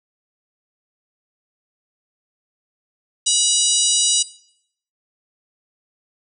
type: harmonic tone with a mistuned harmonic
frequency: 971 Hz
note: B5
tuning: 30 cents flat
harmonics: 3 / 4 / 5 / 6 / 7 / 8 / 9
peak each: -24 / -21 / -25 / -22 / -24 / -22 / -21 dBFS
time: 3.26-4.23 s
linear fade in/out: 10 ms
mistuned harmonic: 9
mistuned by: +21 cents
effects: noise-tail reverb RT60 0.7 s tail -19 dB re dry

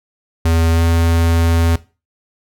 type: tone with pitch glide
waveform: square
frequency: 82.41 to 83.42 Hz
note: E2 to E2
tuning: 0 to +21 cents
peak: -12 dBFS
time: 0.45-1.76 s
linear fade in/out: 5 ms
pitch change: +21 cents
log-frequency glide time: 0.73-0.82 s
effects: noise-tail reverb RT60 0.3 s tail -18 dB re dry

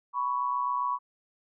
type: tone pair together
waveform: sine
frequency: 987.8 / 1115.3 Hz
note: B5 / C#6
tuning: 0 / +10 cents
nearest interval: major second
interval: 210 cents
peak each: -29 / -29 dBFS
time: 0.13-0.99 s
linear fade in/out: 50 ms
effects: none

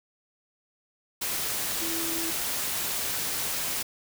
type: tone in noise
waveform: sine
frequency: 329.6 Hz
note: E4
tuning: in tune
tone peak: -34 dBFS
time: 1.81-2.31 s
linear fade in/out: 10 ms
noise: white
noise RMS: -30 dBFS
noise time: 1.21-3.83 s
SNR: -7 dB
effects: none

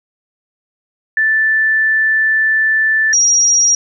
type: tone pair in turn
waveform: sine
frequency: 1760 / 5695 Hz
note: A6 / F8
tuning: 0 / +33 cents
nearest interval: octave + minor sixth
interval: 2033 cents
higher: second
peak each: -10 / -8 dBFS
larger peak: second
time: 1.17-3.13 / 3.13-3.75 s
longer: first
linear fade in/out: 2 ms
effects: none

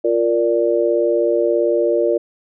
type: chord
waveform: sine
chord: Bb major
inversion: second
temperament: equal with one note detuned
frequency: 349.2 / 466.2 / 584.6 Hz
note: F4 / Bb4 / D5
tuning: 0 / 0 / -8 cents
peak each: -18 dBFS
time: 0.04-2.18 s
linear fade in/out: 10 ms
effects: none

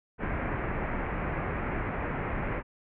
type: low-pass noise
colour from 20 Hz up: pink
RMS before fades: -32 dBFS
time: 0.18-2.63 s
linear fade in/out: 50 ms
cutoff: 2300 Hz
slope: 48 dB/octave
effects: none

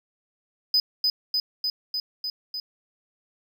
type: tone with echo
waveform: triangle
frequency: 4999 Hz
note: D#8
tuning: 7 cents sharp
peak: -16 dBFS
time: 0.74-0.8 s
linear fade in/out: 2 ms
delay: 300 ms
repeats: 6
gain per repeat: -2 dB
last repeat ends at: 2.6 s
effects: none

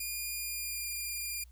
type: tone with pitch glide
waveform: 5% pulse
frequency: 2424 to 2404 Hz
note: D#7 to D7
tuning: -46 to +40 cents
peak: -26 dBFS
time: 0-1.44 s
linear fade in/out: 5 ms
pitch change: -14 cents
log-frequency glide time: 0.35-0.84 s
effects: added 60 Hz sine -52 dBFS peak until 1.51 s + white hiss -70 dBFS RMS until 1.51 s

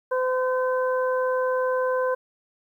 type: harmonic tone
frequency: 511 Hz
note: C5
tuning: 41 cents flat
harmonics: 1 / 2 / 3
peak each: -22 / -28 / -32 dBFS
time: 0.11-2.15 s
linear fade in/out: 10 ms
effects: 10-bit

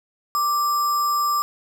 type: tone with sample-and-hold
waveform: sine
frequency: 1174.7 Hz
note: D6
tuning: in tune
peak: -18 dBFS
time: 0.35-1.42 s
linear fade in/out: 0 ms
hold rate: 6300 Hz
effects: none

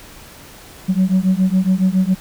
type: beating tone pair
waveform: sine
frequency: 183.8 / 191 Hz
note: F#3 / G3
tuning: -11 / -45 cents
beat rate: 7.2 Hz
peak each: -14 dBFS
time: 0.88-2.15 s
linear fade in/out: 20 ms
effects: tanh soft clip ceiling -8 dBFS + pink hiss -40 dBFS RMS until 2.2 s

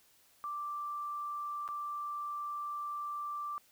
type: tone with dropouts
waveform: sine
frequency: 1174.7 Hz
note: D6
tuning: in tune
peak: -36 dBFS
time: 0.44-3.58 s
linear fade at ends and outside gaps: 0 ms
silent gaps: 1.678-1.688 s
effects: white hiss -66 dBFS RMS until 3.71 s

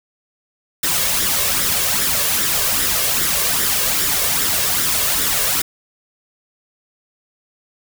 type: noise with flanger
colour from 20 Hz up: white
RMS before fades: -18 dBFS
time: 0.83-5.62 s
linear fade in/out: 5 ms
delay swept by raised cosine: 0.55 to 1.85 ms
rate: 2.5 Hz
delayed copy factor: +0.55
effects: none

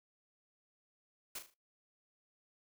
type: noise with echo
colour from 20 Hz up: white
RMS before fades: -43 dBFS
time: 1.35-1.39 s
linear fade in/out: 5 ms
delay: 38 ms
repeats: 4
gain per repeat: -8 dB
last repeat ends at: 1.542 s
effects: noise-tail reverb RT60 0.2 s tail -20 dB re dry

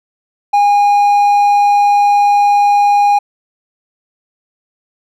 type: tone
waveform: triangle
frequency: 817 Hz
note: G#5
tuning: 29 cents flat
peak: -5 dBFS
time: 0.53-3.19 s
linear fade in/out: 10 ms
effects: none

